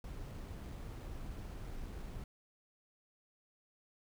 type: noise with sample-and-hold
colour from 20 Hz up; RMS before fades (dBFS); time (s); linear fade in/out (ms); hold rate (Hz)
brown; -45; 0.04-2.24; 2; 11025
effects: none